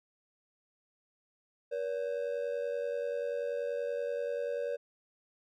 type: ring-modulated tone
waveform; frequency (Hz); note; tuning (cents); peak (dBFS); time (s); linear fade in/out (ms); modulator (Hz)
triangle; 523.3; C5; 0; -27; 1.71-4.77; 20; 45.2
effects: none